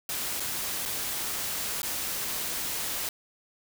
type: noise with dropouts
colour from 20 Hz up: white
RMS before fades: -32 dBFS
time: 0.09-3.09 s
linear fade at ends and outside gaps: 2 ms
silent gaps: 0.399-0.403 / 0.854-0.858 / 1.818-1.83 s
effects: none